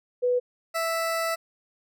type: tone pair in turn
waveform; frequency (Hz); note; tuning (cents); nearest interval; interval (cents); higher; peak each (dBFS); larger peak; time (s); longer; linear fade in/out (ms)
sine / 20% pulse; 493.9 / 659.3; B4 / E5; 0 / 0; perfect fourth; 500; second; -20; neither; 0.22-0.4 / 0.74-1.36; second; 20
effects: none